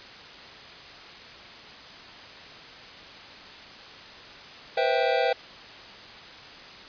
square chord, C major seventh, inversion third, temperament equal with one note detuned, 486.8 / 523.3 / 659.3 / 784 Hz, B4 / C5 / E5 / G5, -25 / 0 / 0 / 0 cents, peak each -28 dBFS, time 4.77-5.33 s, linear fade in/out 5 ms, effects white hiss -44 dBFS RMS until 6.88 s + resampled to 11025 Hz

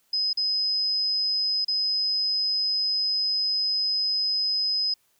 sine tone with dropouts, 5050 Hz, D#8, 25 cents sharp, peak -22 dBFS, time 0.13-4.94 s, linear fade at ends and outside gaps 5 ms, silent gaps 0.331-0.372 / 1.647-1.681 s, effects white hiss -67 dBFS RMS until 5.19 s

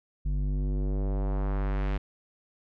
square tone with low-pass filter sweep, 49 Hz, G1, in tune, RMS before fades -28 dBFS, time 0.25-1.98 s, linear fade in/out 10 ms, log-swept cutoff 140 to 2800 Hz, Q 1.1, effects none

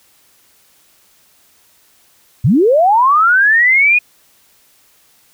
sine linear sweep, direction up, 95.3 to 2489 Hz, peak -7 dBFS, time 2.44-3.99 s, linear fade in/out 10 ms, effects white hiss -52 dBFS RMS until 5.33 s

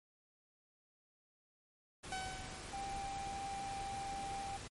pink noise, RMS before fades -48 dBFS, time 2.03-4.68 s, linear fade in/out 10 ms
sawtooth tone with exponential decay, 757 Hz, F#5, 39 cents sharp, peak -34 dBFS, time 2.12-3.14 s, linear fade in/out 2 ms, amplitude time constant 220 ms
triangle tone, 790 Hz, G5, 13 cents sharp, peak -39 dBFS, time 2.73-4.57 s, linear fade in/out 5 ms
effects MP3 48 kbps

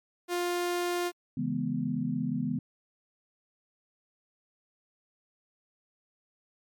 sawtooth tone, 351.9 Hz, F4, 13 cents sharp, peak -24 dBFS, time 0.28-1.12 s, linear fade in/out 50 ms
sine chord, C# minor seventh, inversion none, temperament equal with one note detuned, 138.59 / 164.81 / 210.2 / 246.9 Hz, C#3 / E3 / G#3 / B3, 0 / 0 / +21 / 0 cents, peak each -36 / -34 / -34 / -31 dBFS, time 1.37-2.59 s, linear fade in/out 5 ms
effects MP3 96 kbps

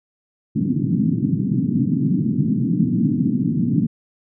white band-pass noise, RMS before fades -19 dBFS, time 0.55-3.87 s, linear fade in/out 10 ms, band 120 to 280 Hz, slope 48 dB/octave, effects none

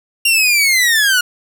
sawtooth linear sweep, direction down, 2794 to 1422 Hz, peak -7 dBFS, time 0.25-1.21 s, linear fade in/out 5 ms, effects none

